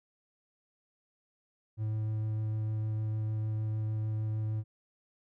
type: tone with vibrato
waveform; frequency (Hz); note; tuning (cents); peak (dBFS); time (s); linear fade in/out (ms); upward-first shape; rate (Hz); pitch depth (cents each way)
triangle; 108.5; A2; -24; -28; 1.77-4.64; 50; triangle; 6.6; 10
effects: none